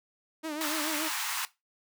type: tone with vibrato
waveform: sawtooth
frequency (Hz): 307.3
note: D#4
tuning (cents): -21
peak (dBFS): -29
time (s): 0.43-1.09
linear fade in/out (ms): 20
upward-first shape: triangle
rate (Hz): 7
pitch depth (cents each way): 100
type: high-pass noise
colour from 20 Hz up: pink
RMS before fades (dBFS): -33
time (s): 0.61-1.45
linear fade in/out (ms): 0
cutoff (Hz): 870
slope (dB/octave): 48
effects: noise-tail reverb RT60 0.2 s tail -17 dB re dry